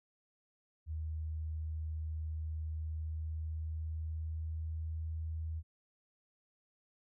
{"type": "tone with pitch glide", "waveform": "sine", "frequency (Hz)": [78.6, 79.97], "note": ["D#2", "D#2"], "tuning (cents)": [18, 48], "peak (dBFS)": -36, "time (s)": [0.86, 5.63], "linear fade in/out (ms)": 50, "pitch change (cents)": 30, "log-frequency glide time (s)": [2.67, 5.1], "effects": []}